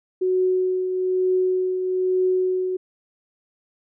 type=tone with tremolo; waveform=sine; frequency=370 Hz; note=F#4; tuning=in tune; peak=-16 dBFS; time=0.21-2.77 s; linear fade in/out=10 ms; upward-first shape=triangle; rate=1.1 Hz; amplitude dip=50%; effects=none